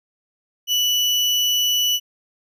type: tone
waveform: 35% pulse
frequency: 2960 Hz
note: F#7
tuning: in tune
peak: -15 dBFS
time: 0.67-2 s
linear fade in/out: 50 ms
effects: none